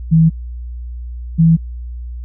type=tone pair in turn; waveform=sine; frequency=162.1 / 164.08 Hz; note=E3 / E3; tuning=-29 / -8 cents; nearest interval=unison; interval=21 cents; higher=second; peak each=-6 dBFS; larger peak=neither; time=0.11-0.3 / 1.38-1.57 s; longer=neither; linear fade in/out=20 ms; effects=added 60 Hz sine -24 dBFS peak until 2.24 s